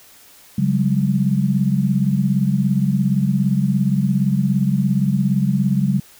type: chord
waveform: sine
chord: C# suspended fourth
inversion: none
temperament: equal with one note detuned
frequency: 138.59 / 185 / 202.3 Hz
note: C#3 / F#3 / G#3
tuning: 0 / 0 / -45 cents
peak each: -19 dBFS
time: 0.58-6 s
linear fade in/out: 5 ms
effects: white hiss -47 dBFS RMS until 6.19 s